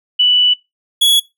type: tone pair in turn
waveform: sine / 45% pulse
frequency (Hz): 2966 / 3366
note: F#7 / G#7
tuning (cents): +4 / +23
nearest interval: major second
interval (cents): 219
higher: second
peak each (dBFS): -8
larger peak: neither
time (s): 0.19-0.54 / 1.01-1.2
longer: first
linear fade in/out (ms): 10
effects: noise-tail reverb RT60 0.2 s tail -22 dB re dry